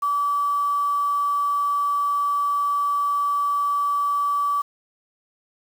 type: tone with quantisation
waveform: sine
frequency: 1151 Hz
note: D6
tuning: 35 cents flat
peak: -19 dBFS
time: 0.02-4.62 s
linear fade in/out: 10 ms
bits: 7
effects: none